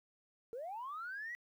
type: linear sweep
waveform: sine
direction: up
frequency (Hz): 440 to 1975.5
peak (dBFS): -40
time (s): 0.53-1.35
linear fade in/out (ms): 0
effects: tanh soft clip ceiling -37 dBFS + 12-bit